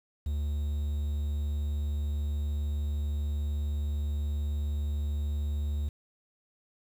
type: tone with quantisation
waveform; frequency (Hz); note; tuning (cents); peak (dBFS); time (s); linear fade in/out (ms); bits
triangle; 73.42; D2; 0; -26; 0.26-5.89; 5; 9
effects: none